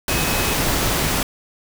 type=tone in noise; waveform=sine; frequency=2545 Hz; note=D#7; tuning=39 cents sharp; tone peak=-28 dBFS; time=0.09-0.53 s; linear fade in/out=2 ms; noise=pink; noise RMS=-20 dBFS; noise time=0.08-1.23 s; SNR=-11 dB; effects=none